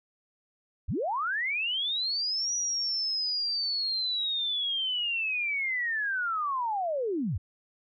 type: linear two-way sweep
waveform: sine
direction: up then down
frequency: 36 to 5850 to 68.3 Hz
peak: -27 dBFS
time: 0.88-7.38 s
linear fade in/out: 10 ms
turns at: 2.54 s
effects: none